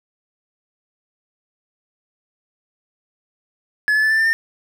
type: tone with pitch steps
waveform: triangle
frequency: 1708 / 1727.8 / 1747.9 / 1768.2 / 1788.8 / 1809.6 Hz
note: G#6 / A6 / A6 / A6 / A6 / A6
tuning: +48 / -32 / -12 / +8 / +28 / +48 cents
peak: -12 dBFS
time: 3.88-4.33 s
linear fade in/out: 0 ms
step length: 75 ms
effects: none